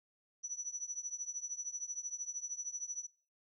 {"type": "tone with tremolo", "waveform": "sine", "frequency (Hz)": 5920, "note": "F#8", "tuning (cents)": 0, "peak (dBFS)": -35, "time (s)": [0.43, 3.07], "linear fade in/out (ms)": 20, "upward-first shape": "triangle", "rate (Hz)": 13, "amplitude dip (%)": 95, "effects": ["noise-tail reverb RT60 0.4 s tail -22 dB re dry"]}